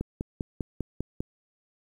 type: click train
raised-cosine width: 3 ms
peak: -17 dBFS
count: 7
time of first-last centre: 0.01-1.205 s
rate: 5.02 Hz
effects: 9-bit